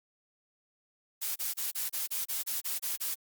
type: noise bursts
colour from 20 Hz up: blue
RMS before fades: -33 dBFS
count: 11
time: 1.21-3.15 s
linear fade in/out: 20 ms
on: 150 ms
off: 29 ms
effects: Opus 48 kbps